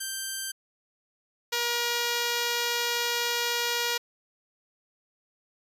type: tone pair in turn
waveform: 5% pulse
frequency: 1568 / 476.2 Hz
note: G6 / A#4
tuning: 0 / +37 cents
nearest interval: octave + major sixth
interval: 2063 cents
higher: first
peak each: -20 / -14 dBFS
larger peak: second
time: 0-0.52 / 1.52-3.98 s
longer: second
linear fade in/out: 10 ms
effects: resampled to 32000 Hz